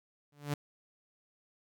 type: tone with exponential growth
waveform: sawtooth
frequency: 145.3 Hz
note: D3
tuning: 18 cents flat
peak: -25 dBFS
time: 0.32-0.54 s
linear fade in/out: 5 ms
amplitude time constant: 46 ms
effects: none